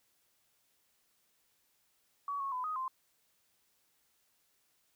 sine tone with pitch steps, 1132 / 1098 / 1007 / 1250 / 1043 Hz, C#6 / C#6 / B5 / D#6 / C6, +36 / -17 / +33 / +8 / -6 cents, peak -34 dBFS, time 2.28-2.88 s, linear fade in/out 2 ms, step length 120 ms, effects white hiss -74 dBFS RMS until 4.95 s

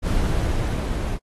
brown noise with level ramp, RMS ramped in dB -20 to -25 dBFS, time 0.02-1.19 s, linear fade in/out 50 ms, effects AAC 32 kbps

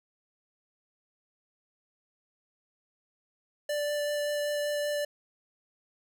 square tone with vibrato, 587.3 Hz, D5, in tune, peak -29 dBFS, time 3.69-5.05 s, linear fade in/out 5 ms, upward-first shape sine, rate 5.2 Hz, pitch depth 8 cents each way, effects none

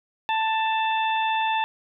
harmonic tone, 884 Hz, A5, 8 cents sharp, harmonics 1 / 2 / 3 / 4, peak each -22 / -31 / -30 / -33 dBFS, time 0.29-1.64 s, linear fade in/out 0 ms, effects none

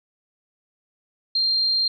sine tone, 4186 Hz, C8, in tune, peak -18 dBFS, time 1.35-1.88 s, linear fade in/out 5 ms, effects none

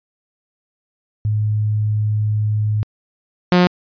sine / sawtooth tone pair in turn, 106.4 / 178.94 Hz, G#2 / F3, +42 / +42 cents, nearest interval major sixth, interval 900 cents, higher second, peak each -15 / -6 dBFS, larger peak second, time 1.25-2.83 / 3.52-3.67 s, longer first, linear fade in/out 0 ms, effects resampled to 11025 Hz

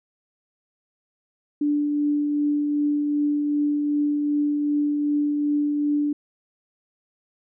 sine tone with tremolo, 293.2 Hz, D4, 3 cents flat, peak -18 dBFS, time 1.61-6.13 s, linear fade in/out 5 ms, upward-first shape triangle, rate 2.6 Hz, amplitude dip 30%, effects none

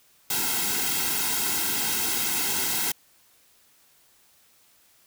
white noise with comb filter, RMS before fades -26 dBFS, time 0.3-2.92 s, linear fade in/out 5 ms, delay 1.7 ms, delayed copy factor -0.9, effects white hiss -60 dBFS RMS until 5.06 s

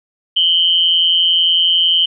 sine tone pair together, 2960 / 3131 Hz, F#7 / G7, 0 / -3 cents, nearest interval minor second, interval 97 cents, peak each -14 / -12 dBFS, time 0.36-2.06 s, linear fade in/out 10 ms, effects none

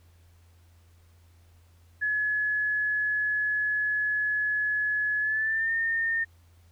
sine tone with pitch glide, 1700 to 1822 Hz, G#6 to A#6, +40 to -40 cents, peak -24 dBFS, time 2.01-6.25 s, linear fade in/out 20 ms, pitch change +120 cents, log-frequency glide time 5.2-5.73 s, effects added 85 Hz sine -55 dBFS peak until 6.71 s + pink hiss -66 dBFS RMS until 6.71 s

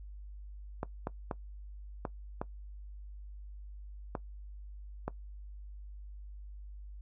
clicks, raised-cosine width 1 ms, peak -20 dBFS, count 7, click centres 0.831 / 1.071 / 1.312 / 2.052 / 2.415 / 4.152 / 5.08 s, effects noise-tail reverb RT60 0.1 s tail -19 dB re dry + added 50 Hz sine -44 dBFS peak until 7.01 s

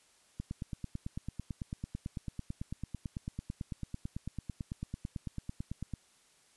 click train, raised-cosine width 5 ms, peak -25 dBFS, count 51, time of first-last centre 0.4-5.937 s, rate 9.03 Hz, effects white hiss -66 dBFS RMS until 6.56 s + resampled to 24000 Hz

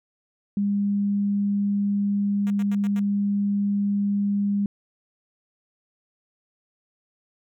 sine tone, 202 Hz, G#3, 48 cents flat, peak -20 dBFS, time 0.57-4.66 s, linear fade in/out 2 ms
5% pulse tone bursts, 234.8 Hz, A#3, 13 cents sharp, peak -29 dBFS, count 5, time 2.47-2.995 s, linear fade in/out 0 ms, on 33 ms, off 90 ms
effects none

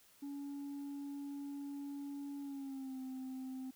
sine tone with pitch glide, 282.6 to 260.6 Hz, C#4 to C4, +34 to -7 cents, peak -39 dBFS, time 0.22-3.71 s, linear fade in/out 10 ms, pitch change -141 cents, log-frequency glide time 2.4-2.99 s, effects tanh soft clip ceiling -41 dBFS + white hiss -66 dBFS RMS until 3.75 s

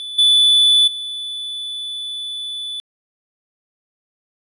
triangle tone with level steps, 3477 Hz, A7, 21 cents flat, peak -25 / -8 / -23 dBFS, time 0-2.8 s, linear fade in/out 0 ms, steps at 0.18 / 0.87 s, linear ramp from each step 10 ms, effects resampled to 32000 Hz

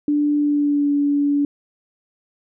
sine tone with pitch glide, 293.7 to 287 Hz, D4 to D4, 0 to -40 cents, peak -15 dBFS, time 0.08-1.45 s, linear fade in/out 2 ms, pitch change -40 cents, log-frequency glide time 0.37-0.92 s, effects none

